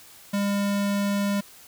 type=tone; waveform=square; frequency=201.4 Hz; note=G3; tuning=47 cents sharp; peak=-23 dBFS; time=0.33-1.41 s; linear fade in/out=10 ms; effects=white hiss -49 dBFS RMS until 1.67 s